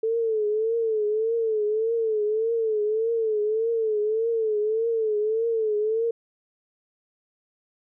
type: tone with vibrato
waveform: sine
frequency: 440 Hz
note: A4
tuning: in tune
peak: -21 dBFS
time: 0.03-6.11 s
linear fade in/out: 5 ms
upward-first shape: triangle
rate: 1.7 Hz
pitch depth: 100 cents each way
effects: none